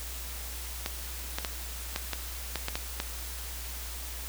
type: clicks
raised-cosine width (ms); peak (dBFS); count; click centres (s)
0.2; -13; 9; 0.861 / 1.385 / 1.448 / 1.961 / 2.133 / 2.557 / 2.684 / 2.755 / 3.001
effects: added 60 Hz sine -39 dBFS peak until 4.28 s + white hiss -41 dBFS RMS until 4.28 s